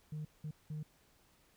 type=tone bursts at uneven times; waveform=sine; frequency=152.7 Hz; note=D#3; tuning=32 cents flat; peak=-37 dBFS; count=3; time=0.12-0.25 / 0.44-0.51 / 0.7-0.83 s; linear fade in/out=5 ms; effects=tanh soft clip ceiling -37 dBFS + pink hiss -69 dBFS RMS until 1.56 s